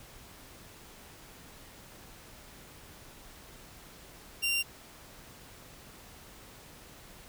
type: tone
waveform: sawtooth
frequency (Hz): 2772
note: F7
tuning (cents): -14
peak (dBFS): -24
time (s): 4.42-4.63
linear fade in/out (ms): 20
effects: pink hiss -52 dBFS RMS until 7.28 s